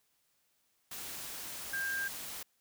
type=tone in noise; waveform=sine; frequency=1597 Hz; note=G6; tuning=32 cents sharp; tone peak=-33 dBFS; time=1.73-2.08 s; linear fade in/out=5 ms; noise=white; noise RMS=-43 dBFS; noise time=0.91-2.43 s; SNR=+7 dB; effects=white hiss -75 dBFS RMS until 2.6 s